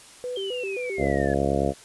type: tone with vibrato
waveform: sine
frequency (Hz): 440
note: A4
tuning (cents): 0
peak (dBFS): -28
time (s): 0.24-1.07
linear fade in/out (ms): 0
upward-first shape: square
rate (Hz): 3.8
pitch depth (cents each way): 210
type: exponential sweep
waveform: sine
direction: down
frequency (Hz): 3209 to 1684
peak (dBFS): -33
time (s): 0.36-1.34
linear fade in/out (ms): 2
type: harmonic tone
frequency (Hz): 69.3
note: C#2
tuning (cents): 0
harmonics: 1 / 2 / 3 / 4 / 5 / 6 / 7 / 8 / 9 / 10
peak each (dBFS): -30 / -30 / -30 / -30 / -30 / -30 / -30 / -30 / -30 / -30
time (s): 0.97-1.74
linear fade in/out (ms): 50
effects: white hiss -48 dBFS RMS until 1.84 s + resampled to 24000 Hz